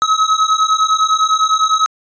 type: beating tone pair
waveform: square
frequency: 1277 / 1286.9 Hz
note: D#6 / E6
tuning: +45 / -42 cents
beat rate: 9.9 Hz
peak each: -15 dBFS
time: 0.02-1.86 s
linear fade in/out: 0 ms
effects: resampled to 16000 Hz